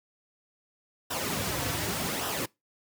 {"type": "noise with flanger", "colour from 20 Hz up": "pink", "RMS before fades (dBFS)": -31, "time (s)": [1.1, 2.46], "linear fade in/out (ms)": 10, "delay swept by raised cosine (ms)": [0.45, 4.95], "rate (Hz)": 0.86, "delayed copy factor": -0.6, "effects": ["noise-tail reverb RT60 0.2 s tail -23 dB re dry", "high-pass 80 Hz 12 dB/octave"]}